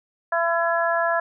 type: harmonic tone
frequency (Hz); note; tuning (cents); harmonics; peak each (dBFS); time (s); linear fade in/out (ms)
336.7; E4; +37; 2 / 3 / 4 / 5; -22 / -26 / -27 / -25; 0.32-1.2; 5
effects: none